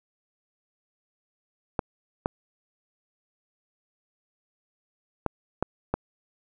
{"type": "clicks", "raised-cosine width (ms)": 1, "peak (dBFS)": -10, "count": 5, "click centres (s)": [1.792, 2.259, 5.263, 5.626, 5.94], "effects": []}